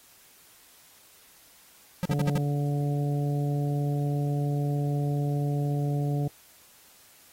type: tone bursts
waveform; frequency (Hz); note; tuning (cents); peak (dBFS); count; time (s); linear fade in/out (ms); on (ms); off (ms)
square; 179.4; F3; +47; -25; 5; 2.03-2.378; 0; 24; 57
type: harmonic tone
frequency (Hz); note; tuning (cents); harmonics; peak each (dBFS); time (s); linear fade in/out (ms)
144.2; D3; -31; 1 / 2 / 3 / 4 / 5; -25 / -34 / -37 / -41 / -40; 2.09-6.28; 5
effects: white hiss -56 dBFS RMS until 7.32 s + AAC 48 kbps